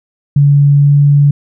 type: tone with pitch glide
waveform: sine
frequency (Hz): 142.8 to 143.63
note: D3 to D3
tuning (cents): -48 to -38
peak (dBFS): -4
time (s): 0.36-1.31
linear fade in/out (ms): 5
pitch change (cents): +10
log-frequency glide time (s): 0.77-0.94
effects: none